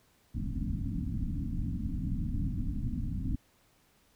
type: low-pass noise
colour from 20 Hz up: pink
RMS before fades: -33 dBFS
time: 0.34-3.36 s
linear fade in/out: 10 ms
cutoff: 290 Hz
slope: 96 dB/octave
effects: pink hiss -67 dBFS RMS until 4.15 s